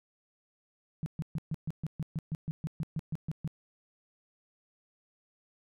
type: tone bursts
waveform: sine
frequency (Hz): 157.3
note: D#3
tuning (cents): +19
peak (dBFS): -30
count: 16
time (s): 1.03-3.476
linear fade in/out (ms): 0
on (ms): 31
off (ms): 130
effects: none